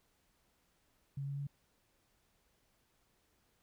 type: tone with pitch steps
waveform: sine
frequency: 138.8 / 140.17 / 141.55 Hz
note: C#3 / C#3 / C#3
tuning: +3 / +20 / +37 cents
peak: -37 dBFS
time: 1.17-1.47 s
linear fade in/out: 5 ms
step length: 100 ms
effects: pink hiss -75 dBFS RMS until 3.62 s